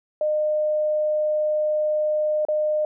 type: tone with dropouts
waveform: sine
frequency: 609 Hz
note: D#5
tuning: 37 cents flat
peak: -19 dBFS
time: 0.21-2.85 s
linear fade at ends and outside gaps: 2 ms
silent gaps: 2.451-2.485 s
effects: none